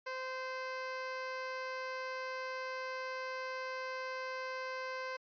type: tone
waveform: 15% pulse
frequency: 518 Hz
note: C5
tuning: 17 cents flat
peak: -32 dBFS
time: 0.06-5.17 s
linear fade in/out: 10 ms
effects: resampled to 11025 Hz